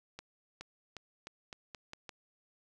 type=accelerating click train; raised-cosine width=0.2 ms; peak=-27 dBFS; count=8; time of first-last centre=0.19-2.092 s; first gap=420 ms; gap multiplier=0.85; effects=none